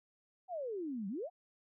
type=exponential two-way sweep; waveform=sine; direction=down then up; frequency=772 to 185 to 772 Hz; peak=-37 dBFS; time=0.48-1.3 s; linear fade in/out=50 ms; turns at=1.08 s; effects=none